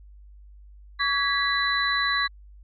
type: tone cluster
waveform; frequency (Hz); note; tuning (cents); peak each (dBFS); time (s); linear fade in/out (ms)
sine; 1136 / 1660 / 1964 / 3982; C#6 / G#6 / B6 / B7; +42 / -1 / -10 / +14; -27; 0.99-2.28; 20
effects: added 50 Hz sine -45 dBFS peak until 2.63 s